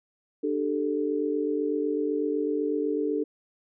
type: chord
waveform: sine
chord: D suspended fourth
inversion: none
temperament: equal with one note detuned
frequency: 297.9 / 392 / 440 Hz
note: D4 / G4 / A4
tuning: +25 / 0 / 0 cents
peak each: -28 / -31 / -28 dBFS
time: 0.43-3.24 s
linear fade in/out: 10 ms
effects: none